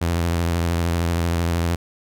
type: tone with vibrato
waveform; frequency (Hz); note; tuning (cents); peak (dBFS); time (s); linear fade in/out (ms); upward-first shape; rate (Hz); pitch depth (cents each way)
sawtooth; 84.9; F2; -48; -15; 0.01-1.76; 10; triangle; 13; 53
effects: none